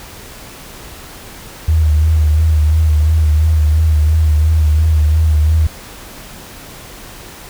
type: tone with vibrato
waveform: sine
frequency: 77.78 Hz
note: D#2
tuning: in tune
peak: -8 dBFS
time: 1.68-5.67 s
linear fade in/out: 5 ms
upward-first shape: sine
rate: 2.9 Hz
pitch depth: 48 cents each way
effects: pink hiss -34 dBFS RMS until 7.49 s